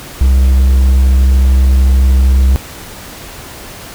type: tone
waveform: triangle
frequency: 65.41 Hz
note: C2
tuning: in tune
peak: -3 dBFS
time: 0.21-2.56 s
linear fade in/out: 0 ms
effects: pink hiss -30 dBFS RMS until 3.94 s